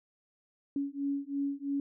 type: beating tone pair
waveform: sine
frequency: 278.9 / 281.9 Hz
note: C#4 / C#4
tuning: +11 / +29 cents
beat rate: 3 Hz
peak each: -34 / -34 dBFS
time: 0.76-1.8 s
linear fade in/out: 2 ms
effects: none